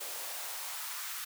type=noise with high-pass filter sweep; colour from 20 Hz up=white; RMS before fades=-40 dBFS; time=0-1.25 s; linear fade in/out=10 ms; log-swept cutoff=470 to 1400 Hz; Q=1.8; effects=none